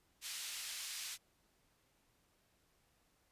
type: band-pass noise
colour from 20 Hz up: pink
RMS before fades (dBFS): -45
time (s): 0.21-1.18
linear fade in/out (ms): 50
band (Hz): 2900 to 11000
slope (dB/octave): 12
effects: pink hiss -75 dBFS RMS until 3.31 s + resampled to 32000 Hz